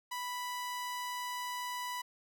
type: tone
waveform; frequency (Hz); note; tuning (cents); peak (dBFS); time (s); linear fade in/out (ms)
sawtooth; 987.8; B5; 0; -33; 0.11-2.02; 10
effects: none